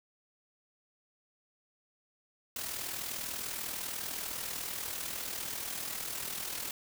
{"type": "noise with amplitude modulation", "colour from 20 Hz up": "white", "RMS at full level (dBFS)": -36, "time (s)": [2.56, 6.71], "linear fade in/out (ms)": 2, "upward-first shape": "sine", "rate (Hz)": 40.1, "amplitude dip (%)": 55, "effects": []}